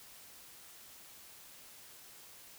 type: silence
effects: white hiss -55 dBFS RMS until 2.58 s